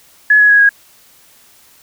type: tone with pitch steps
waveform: sine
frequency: 1699 / 1680.5 / 1662.1 / 1644 Hz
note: G#6 / G#6 / G#6 / G#6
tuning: +39 / +20 / +1 / -18 cents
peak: -5 dBFS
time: 0.3-0.692 s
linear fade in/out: 5 ms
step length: 98 ms
effects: white hiss -47 dBFS RMS until 1.82 s